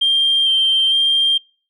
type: tone with vibrato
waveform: sine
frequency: 3165 Hz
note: G7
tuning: 16 cents sharp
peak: -11 dBFS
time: 0.01-1.38 s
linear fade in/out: 10 ms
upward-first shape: square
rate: 1.1 Hz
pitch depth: 12 cents each way
effects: noise-tail reverb RT60 0.4 s tail -25 dB re dry + tanh soft clip ceiling -8 dBFS